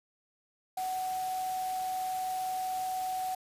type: tone in noise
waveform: sine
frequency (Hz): 747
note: F#5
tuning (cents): +16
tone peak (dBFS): -31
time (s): 0.77-3.35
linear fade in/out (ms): 5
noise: white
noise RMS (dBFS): -45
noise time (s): 0.77-3.35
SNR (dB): +11
effects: resampled to 32000 Hz